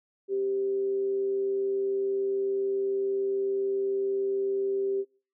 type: tone with amplitude modulation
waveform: sine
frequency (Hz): 392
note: G4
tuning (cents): 0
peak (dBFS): -24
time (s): 0.28-5.05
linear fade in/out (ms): 50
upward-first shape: sine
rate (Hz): 127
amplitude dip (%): 25
effects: noise-tail reverb RT60 0.4 s tail -23 dB re dry